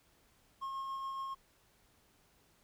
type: tone with tremolo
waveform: triangle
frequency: 1078 Hz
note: C#6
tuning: 49 cents flat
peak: -35 dBFS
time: 0.61-1.35 s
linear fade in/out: 20 ms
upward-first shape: sine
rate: 7.1 Hz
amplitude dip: 25%
effects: pink hiss -69 dBFS RMS until 2.63 s